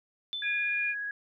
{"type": "tone with exponential decay", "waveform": "sine", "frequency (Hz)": 3520, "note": "A7", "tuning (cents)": 0, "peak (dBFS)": -30, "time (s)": [0.33, 0.93], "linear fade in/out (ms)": 0, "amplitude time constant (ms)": 130}
{"type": "tone with vibrato", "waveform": "sine", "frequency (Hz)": 1661.2, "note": "G#6", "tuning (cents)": 0, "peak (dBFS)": -32, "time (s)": [0.42, 1.11], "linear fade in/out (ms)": 2, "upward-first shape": "triangle", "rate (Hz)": 17, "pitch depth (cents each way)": 12}
{"type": "tone", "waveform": "sine", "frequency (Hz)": 2426, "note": "D#7", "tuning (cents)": -44, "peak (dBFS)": -28, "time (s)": [0.42, 0.95], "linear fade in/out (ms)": 50}
{"effects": []}